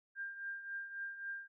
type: tone with tremolo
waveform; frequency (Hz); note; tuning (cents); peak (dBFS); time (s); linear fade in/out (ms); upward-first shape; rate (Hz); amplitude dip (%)
sine; 1596; G6; +31; -38; 0.15-1.48; 50; triangle; 3.7; 70
effects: none